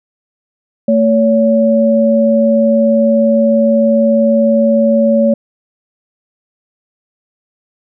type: tone pair together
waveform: sine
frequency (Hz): 224.2 / 565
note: A3 / C#5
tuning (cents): +33 / +33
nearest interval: octave + major third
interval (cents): 1600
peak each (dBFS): -10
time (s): 0.88-5.34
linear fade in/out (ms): 5
effects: none